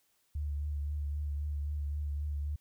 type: tone with vibrato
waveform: sine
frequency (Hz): 73.2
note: D2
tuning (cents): -5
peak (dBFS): -32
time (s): 0.35-2.56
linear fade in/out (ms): 5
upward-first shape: triangle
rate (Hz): 3.8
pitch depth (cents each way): 36
effects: white hiss -73 dBFS RMS until 2.6 s